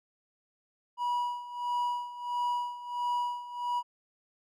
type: tone with tremolo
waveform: triangle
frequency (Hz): 971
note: B5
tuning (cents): -30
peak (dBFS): -25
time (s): 0.97-3.83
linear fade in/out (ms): 50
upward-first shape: sine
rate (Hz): 1.5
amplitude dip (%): 80
effects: none